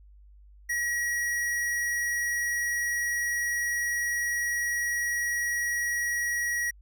square tone, 1910 Hz, A#6, 42 cents sharp, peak -27 dBFS, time 0.69-6.71 s, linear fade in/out 10 ms, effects added 50 Hz sine -50 dBFS peak until 6.81 s

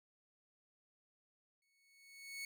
sawtooth tone with exponential growth, 2212 Hz, C#7, 4 cents flat, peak -38 dBFS, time 1.62-2.45 s, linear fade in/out 2 ms, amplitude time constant 180 ms, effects none

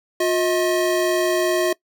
square tone pair together, 357.5 / 635 Hz, F4 / D#5, +41 / +35 cents, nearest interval minor seventh, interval 994 cents, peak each -20 / -22 dBFS, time 0.2-1.73 s, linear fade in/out 5 ms, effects noise-tail reverb RT60 0.1 s tail -22 dB re dry

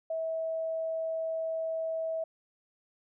sine tone, 648 Hz, E5, 30 cents flat, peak -30 dBFS, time 0.1-2.24 s, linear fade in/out 5 ms, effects none

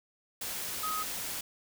sine tone in noise, 1261 Hz, D#6, 23 cents sharp, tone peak -32 dBFS, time 0.83-1.03 s, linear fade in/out 5 ms, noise white, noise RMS -37 dBFS, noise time 0.41-1.41 s, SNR +2 dB, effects none

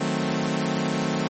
sawtooth chord, D# diminished seventh, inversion none, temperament equal, 155.56 / 185 / 220 / 261.6 Hz, D#3 / F#3 / A3 / C4, 0 / 0 / 0 / 0 cents, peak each -25 / -25 / -24 / -25 dBFS, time 0-1.28 s, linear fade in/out 10 ms, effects MP3 32 kbps

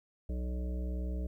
harmonic tone, 61.74 Hz, B1, in tune, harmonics 1 / 3 / 5 / 7 / 9 / 10, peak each -33 / -43 / -47 / -50 / -52 / -53 dBFS, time 0.29-1.27 s, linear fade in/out 5 ms, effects 12-bit

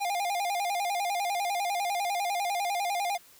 square tone with vibrato, 754 Hz, F#5, 32 cents sharp, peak -28 dBFS, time 0-3.18 s, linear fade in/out 20 ms, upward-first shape square, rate 10 Hz, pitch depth 120 cents each way, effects white hiss -56 dBFS RMS until 3.39 s

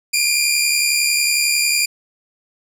15% pulse tone pair together, 2370 / 2441 Hz, D7 / D#7, +15 / -34 cents, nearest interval minor second, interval 51 cents, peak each -11 dBFS, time 0.13-1.86 s, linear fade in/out 10 ms, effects none

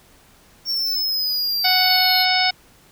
square linear sweep, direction down, 5500 to 4169 Hz, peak -20 dBFS, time 0.65-2.26 s, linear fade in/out 50 ms
harmonic tone, 740 Hz, F#5, in tune, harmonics 1 / 2 / 3 / 4 / 5 / 6 / 7, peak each -21 / -26 / -22 / -27 / -25 / -25 / -21 dBFS, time 1.64-2.51 s, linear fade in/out 10 ms
effects pink hiss -52 dBFS RMS until 2.91 s

